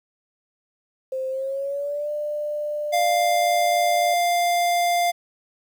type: tone with pitch glide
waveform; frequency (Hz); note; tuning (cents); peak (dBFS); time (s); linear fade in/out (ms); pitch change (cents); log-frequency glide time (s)
sine; 524 to 595; C5 to D5; +2 to +22; -24; 1.12-4.14; 5; +220; 1.29-2.09
type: tone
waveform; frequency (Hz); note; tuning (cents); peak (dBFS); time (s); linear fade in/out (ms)
square; 698.5; F5; 0; -19; 2.92-5.12; 20
effects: 9-bit